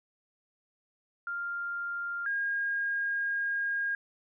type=tone pair in turn; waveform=sine; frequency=1396.9 / 1624.1 Hz; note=F6 / G#6; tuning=0 / -39 cents; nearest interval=minor third; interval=261 cents; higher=second; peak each=-32 / -28 dBFS; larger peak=second; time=1.27-2.26 / 2.26-3.95 s; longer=second; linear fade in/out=2 ms; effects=none